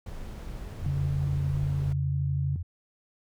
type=noise; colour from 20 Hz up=brown; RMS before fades=-38 dBFS; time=0.06-1.93 s; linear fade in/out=5 ms
type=tone; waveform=sine; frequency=86.6 Hz; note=F2; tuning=14 cents flat; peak=-30 dBFS; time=0.81-2.63 s; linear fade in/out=10 ms
type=tone with pitch glide; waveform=sine; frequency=140.1 to 138.97 Hz; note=C#3 to C#3; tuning=+19 to +5 cents; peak=-26 dBFS; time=0.86-2.56 s; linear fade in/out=2 ms; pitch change=-14 cents; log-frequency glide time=1.59-2.05 s
effects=none